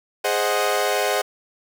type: chord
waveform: sawtooth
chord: Ab dominant seventh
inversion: none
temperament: equal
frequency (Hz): 415.3 / 523.3 / 622.3 / 740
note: Ab4 / C5 / Eb5 / Gb5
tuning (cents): 0 / 0 / 0 / 0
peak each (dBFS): -21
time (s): 0.24-1.22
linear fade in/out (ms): 10
effects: none